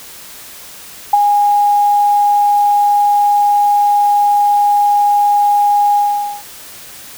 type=tone with ADSR envelope; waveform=sine; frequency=821 Hz; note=G#5; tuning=20 cents flat; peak=-3 dBFS; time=1.13-6.43 s; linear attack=6 ms; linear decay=20 ms; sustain=-5 dB; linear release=480 ms; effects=white hiss -34 dBFS RMS until 7.17 s